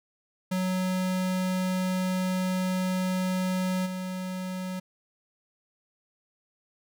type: tone with level steps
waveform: square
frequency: 185 Hz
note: F#3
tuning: in tune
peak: -26 / -32 dBFS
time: 0.51-4.8 s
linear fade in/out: 10 ms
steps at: 3.85 s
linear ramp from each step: 20 ms
effects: none